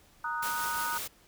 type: chord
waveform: sine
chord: D# minor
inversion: second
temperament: equal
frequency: 932.3 / 1244.5 / 1480 Hz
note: A#5 / D#6 / F#6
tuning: 0 / 0 / 0 cents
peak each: -35 dBFS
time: 0.24-0.98 s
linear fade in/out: 5 ms
type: noise with tremolo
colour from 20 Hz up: white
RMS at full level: -36 dBFS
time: 0.42-1.08 s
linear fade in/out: 10 ms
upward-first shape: triangle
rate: 5.7 Hz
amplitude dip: 30%
effects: pink hiss -61 dBFS RMS until 1.27 s